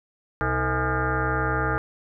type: tone with frequency modulation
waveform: sine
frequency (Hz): 640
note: D#5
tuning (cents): +49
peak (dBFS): -21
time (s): 0.41-1.78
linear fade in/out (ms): 0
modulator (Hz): 192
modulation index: 5
effects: none